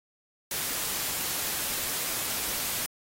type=noise; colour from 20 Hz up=white; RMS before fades=-31 dBFS; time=0.51-2.86 s; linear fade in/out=2 ms; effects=AAC 48 kbps